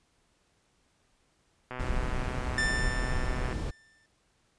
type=click train; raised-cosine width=0.5 ms; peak=-23 dBFS; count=230; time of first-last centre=1.71-3.527 s; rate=126 Hz
type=noise; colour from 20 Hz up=brown; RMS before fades=-31 dBFS; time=1.79-3.71 s; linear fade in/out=10 ms
type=tone with exponential decay; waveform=45% pulse; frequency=1781 Hz; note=A6; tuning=21 cents sharp; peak=-25 dBFS; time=2.58-4.06 s; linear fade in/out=1 ms; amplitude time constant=320 ms
effects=pink hiss -70 dBFS RMS until 4.58 s + resampled to 22050 Hz